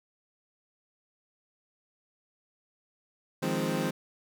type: chord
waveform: 25% pulse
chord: F minor seventh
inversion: third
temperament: equal with one note detuned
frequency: 156.28 / 174.61 / 207.7 / 261.6 Hz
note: Eb3 / F3 / Ab3 / C4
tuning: +8 / 0 / 0 / 0 cents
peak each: -30 dBFS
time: 3.42-3.91 s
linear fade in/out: 10 ms
effects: none